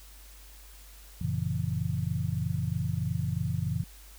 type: chord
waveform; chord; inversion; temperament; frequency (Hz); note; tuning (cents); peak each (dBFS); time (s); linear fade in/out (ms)
sine; F# dominant seventh; none; just; 92.5 / 115.62 / 138.75 / 166.5; F#2 / A#2 / C#3 / E3; 0 / -14 / +2 / +18; -33; 1.21-3.84; 5
effects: added 50 Hz sine -49 dBFS peak until 4.18 s + white hiss -54 dBFS RMS until 4.18 s